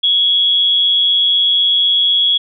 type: tone with amplitude modulation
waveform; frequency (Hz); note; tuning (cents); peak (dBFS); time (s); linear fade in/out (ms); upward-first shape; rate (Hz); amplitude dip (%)
sine; 3344; G#7; +11; -8; 0.03-2.38; 10; sine; 184; 40
effects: none